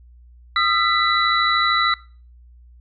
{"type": "tone cluster", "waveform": "sine", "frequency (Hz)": [1236, 1349, 1986, 3943], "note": ["D#6", "E6", "B6", "B7"], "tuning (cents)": [-12, 40, 9, -4], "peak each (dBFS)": -21, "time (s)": [0.56, 1.94], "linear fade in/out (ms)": 2, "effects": ["noise-tail reverb RT60 0.4 s tail -22 dB re dry", "added 60 Hz sine -44 dBFS peak until 2.8 s"]}